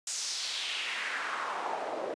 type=noise with band-pass filter sweep; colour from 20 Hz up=pink; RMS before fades=-35 dBFS; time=0.07-2.14 s; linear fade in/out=2 ms; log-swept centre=7100 to 480 Hz; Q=2.3; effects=high-pass 300 Hz 12 dB/octave + resampled to 22050 Hz